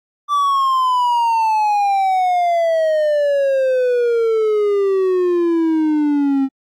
triangle exponential sweep, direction down, 1173 to 266.5 Hz, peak -11 dBFS, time 0.28-6.49 s, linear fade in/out 50 ms, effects AAC 64 kbps

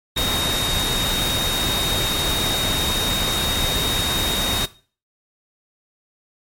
sine tone in noise, 3729 Hz, A#7, in tune, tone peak -21 dBFS, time 0.16-4.66 s, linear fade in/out 10 ms, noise pink, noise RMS -23 dBFS, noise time 0.16-4.66 s, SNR -1 dB, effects noise-tail reverb RT60 0.4 s tail -18 dB re dry + MP3 64 kbps

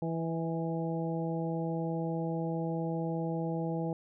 harmonic tone with a mistuned harmonic, 164.81 Hz, E3, in tune, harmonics 1 / 2 / 3 / 4 / 5, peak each -33 / -37 / -38 / -42 / -42 dBFS, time 0.02-3.93 s, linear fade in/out 2 ms, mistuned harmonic 4, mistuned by -21 cents, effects none

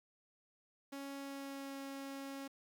sawtooth tone with pitch glide, 277.2 to 274.2 Hz, C#4 to C#4, 0 to -19 cents, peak -40 dBFS, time 0.92-2.48 s, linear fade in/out 10 ms, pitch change -19 cents, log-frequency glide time 1.15-1.79 s, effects 11-bit

